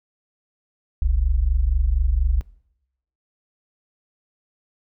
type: tone pair together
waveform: sine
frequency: 41.23 / 65.41 Hz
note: E1 / C2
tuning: +1 / 0 cents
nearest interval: minor sixth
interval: 799 cents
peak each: -19 dBFS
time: 1.02-2.41 s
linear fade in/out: 0 ms
effects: noise-tail reverb RT60 0.8 s tail -21 dB re dry